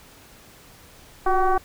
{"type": "tone with frequency modulation", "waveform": "sine", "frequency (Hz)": 387.3, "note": "G4", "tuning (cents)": -21, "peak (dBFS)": -16, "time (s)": [1.26, 1.58], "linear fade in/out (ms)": 5, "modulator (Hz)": 376, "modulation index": 2.2, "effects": ["pink hiss -49 dBFS RMS until 1.64 s"]}